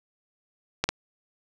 clicks, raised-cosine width 0.2 ms, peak -6 dBFS, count 2, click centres 0.84 / 0.89 s, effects none

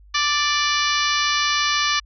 harmonic tone with a mistuned harmonic, 587.3 Hz, D5, in tune, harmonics 2 / 3 / 4 / 5 / 6 / 7 / 8 / 9 / 10, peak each -23 / -25 / -26 / -27 / -28 / -28 / -29 / -30 / -30 dBFS, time 0.14-2 s, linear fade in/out 10 ms, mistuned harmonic 8, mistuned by -16 cents, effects added 50 Hz sine -45 dBFS peak until 2.05 s

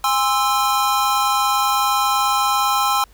square chord, Ab augmented, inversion none, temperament equal with one note detuned, 816.3 / 1046.5 / 1318.5 Hz, Ab5 / C6 / E6, -30 / 0 / 0 cents, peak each -21 dBFS, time 0.04-3.04 s, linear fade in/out 2 ms, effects added 50 Hz sine -47 dBFS peak until 3.13 s + pink hiss -54 dBFS RMS until 3.13 s

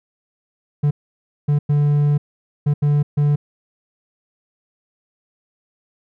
triangle tone bursts at uneven times, 146.1 Hz, D3, 9 cents flat, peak -11 dBFS, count 6, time 0.83-0.91 / 1.48-1.59 / 1.69-2.18 / 2.66-2.74 / 2.82-3.03 / 3.17-3.36 s, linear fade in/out 10 ms, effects none

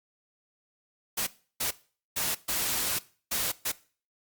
white noise bursts at uneven times, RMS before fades -29 dBFS, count 6, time 1.17-1.27 / 1.6-1.71 / 2.16-2.35 / 2.48-2.99 / 3.31-3.52 / 3.65-3.72 s, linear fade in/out 10 ms, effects noise-tail reverb RT60 0.4 s tail -19 dB re dry + Opus 48 kbps

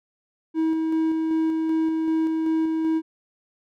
triangle tone with tremolo, 320.5 Hz, E4, 49 cents flat, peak -17 dBFS, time 0.54-3.02 s, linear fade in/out 50 ms, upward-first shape square, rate 2.6 Hz, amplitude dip 25%, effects none

